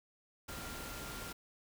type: tone in noise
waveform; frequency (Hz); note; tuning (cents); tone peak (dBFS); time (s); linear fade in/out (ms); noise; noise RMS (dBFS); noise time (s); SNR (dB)
sine; 1392; F6; -6; -51; 0.48-1.33; 10; pink; -45; 0.48-1.33; -9
effects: none